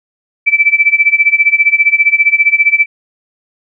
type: tone with tremolo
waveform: sine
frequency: 2320 Hz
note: D7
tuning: 22 cents flat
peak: -3 dBFS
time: 0.46-2.86 s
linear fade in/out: 20 ms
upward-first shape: sine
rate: 15 Hz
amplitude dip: 90%
effects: none